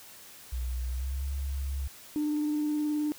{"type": "tone with pitch glide", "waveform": "sine", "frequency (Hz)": [61.74, 68.5], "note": ["B1", "C#2"], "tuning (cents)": [0, -20], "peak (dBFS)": -29, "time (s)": [0.52, 1.88], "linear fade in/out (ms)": 10, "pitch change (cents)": 180, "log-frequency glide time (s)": [0.84, 1.22]}
{"type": "tone with vibrato", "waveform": "sine", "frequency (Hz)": 299.7, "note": "D4", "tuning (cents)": 35, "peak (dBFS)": -25, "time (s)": [2.16, 3.12], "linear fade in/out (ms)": 0, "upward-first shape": "square", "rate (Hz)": 19, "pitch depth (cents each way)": 11}
{"effects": ["tanh soft clip ceiling -23 dBFS", "white hiss -50 dBFS RMS until 3.18 s"]}